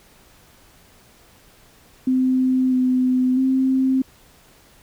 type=tone with pitch steps; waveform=sine; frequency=258 / 254.7 / 262.8 Hz; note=C4 / C4 / C4; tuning=-24 / -46 / +8 cents; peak=-15 dBFS; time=2.07-4.02 s; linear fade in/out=5 ms; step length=650 ms; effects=pink hiss -52 dBFS RMS until 4.82 s